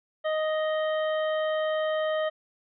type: harmonic tone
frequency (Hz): 623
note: D#5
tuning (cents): +2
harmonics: 1 / 2 / 3 / 5 / 6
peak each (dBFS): -25 / -35 / -36 / -40 / -50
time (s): 0.24-2.3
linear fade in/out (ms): 20
effects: none